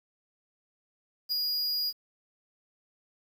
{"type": "tone with ADSR envelope", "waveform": "square", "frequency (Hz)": 4877, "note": "D#8", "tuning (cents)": -35, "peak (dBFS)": -26, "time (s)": [1.29, 1.93], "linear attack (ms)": 30, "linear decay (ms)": 9, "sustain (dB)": -2, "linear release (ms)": 47, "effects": ["9-bit"]}